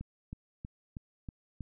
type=click train; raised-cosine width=5 ms; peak=-28 dBFS; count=6; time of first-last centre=0.01-1.607 s; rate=3.13 Hz; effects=none